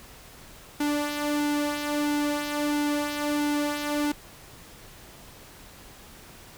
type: tone with flanger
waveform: sawtooth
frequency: 293.7 Hz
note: D4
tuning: in tune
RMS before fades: -27 dBFS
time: 0.8-4.12 s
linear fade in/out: 5 ms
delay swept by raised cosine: 1.6 to 3.3 ms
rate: 1.5 Hz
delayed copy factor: -0.5
effects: pink hiss -48 dBFS RMS until 6.57 s